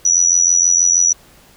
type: tone with amplitude modulation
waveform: sine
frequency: 5890 Hz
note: F#8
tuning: 9 cents flat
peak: -6 dBFS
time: 0.05-1.13 s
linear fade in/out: 5 ms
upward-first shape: sine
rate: 86.3 Hz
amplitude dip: 85%
effects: pink hiss -47 dBFS RMS until 1.56 s